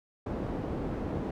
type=low-pass noise; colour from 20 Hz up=white; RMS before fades=-34 dBFS; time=0.26-1.31 s; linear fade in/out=5 ms; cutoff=400 Hz; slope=12 dB/octave; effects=none